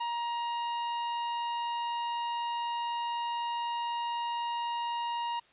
45% pulse tone, 944 Hz, A#5, 22 cents sharp, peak -31 dBFS, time 0-5.4 s, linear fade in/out 10 ms, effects white hiss -62 dBFS RMS until 5.52 s + resampled to 8000 Hz

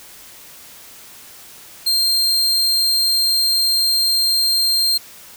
40% pulse tone, 4186 Hz, C8, in tune, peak -13 dBFS, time 1.86-4.98 s, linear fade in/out 10 ms, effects white hiss -41 dBFS RMS until 5.36 s

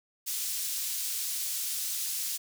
pink high-pass noise, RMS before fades -33 dBFS, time 0.26-2.38 s, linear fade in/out 20 ms, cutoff 5600 Hz, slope 12 dB/octave, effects none

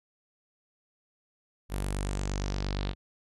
sawtooth tone with low-pass filter sweep, 48.66 Hz, G1, 12 cents flat, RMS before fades -32 dBFS, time 1.69-2.95 s, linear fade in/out 50 ms, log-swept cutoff 12000 to 3700 Hz, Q 3.1, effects none

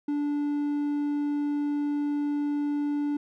triangle tone, 291.2 Hz, D4, 15 cents flat, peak -23 dBFS, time 0.08-3.17 s, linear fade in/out 5 ms, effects none

